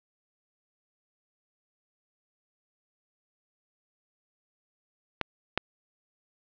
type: clicks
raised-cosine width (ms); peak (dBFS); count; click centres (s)
0.3; -10 / -8; 2; 5.213 / 5.576
effects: low-pass 4000 Hz 12 dB/octave